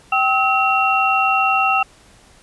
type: tone cluster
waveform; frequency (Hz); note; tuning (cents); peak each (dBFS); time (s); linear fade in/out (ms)
sine; 774 / 1288 / 2734; G5 / E6 / F7; -22 / -41 / -37; -18; 0.12-1.83; 5
effects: pink hiss -49 dBFS RMS until 2.42 s + resampled to 24000 Hz